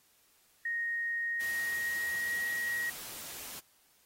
sine tone with pitch glide, 1864.7 to 1896.2 Hz, A#6 to A#6, 0 to +29 cents, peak -31 dBFS, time 0.65-2.9 s, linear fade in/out 5 ms, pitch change +29 cents, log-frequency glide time 1.28-2.39 s
white noise, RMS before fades -44 dBFS, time 1.4-3.6 s, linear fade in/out 10 ms
effects white hiss -67 dBFS RMS until 4.05 s + AAC 48 kbps

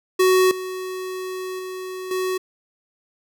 square tone with level steps, 372 Hz, F#4, 9 cents sharp, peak -14 / -28 / -30 / -22 dBFS, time 0.19-2.38 s, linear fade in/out 10 ms, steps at 0.51 / 1.59 / 2.11 s, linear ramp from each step 2 ms, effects none

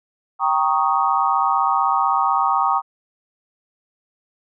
sine chord, Eb dominant seventh, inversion first, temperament equal, 784 / 932.3 / 1108.7 / 1244.5 Hz, G5 / Bb5 / Db6 / Eb6, 0 / 0 / 0 / 0 cents, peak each -21 dBFS, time 0.39-2.82 s, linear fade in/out 50 ms, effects none

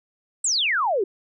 sine exponential sweep, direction down, 8310 to 358.6 Hz, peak -19 dBFS, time 0.44-1.04 s, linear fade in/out 5 ms, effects none

